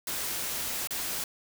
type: noise with dropouts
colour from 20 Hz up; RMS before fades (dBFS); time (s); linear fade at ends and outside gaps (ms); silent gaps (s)
white; -33; 0.07-1.24; 2; 0.873-0.907
effects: none